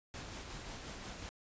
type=noise with tremolo; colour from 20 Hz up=pink; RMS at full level=-45 dBFS; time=0.14-1.29 s; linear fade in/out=0 ms; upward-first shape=sine; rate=5.6 Hz; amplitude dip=30%; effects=resampled to 16000 Hz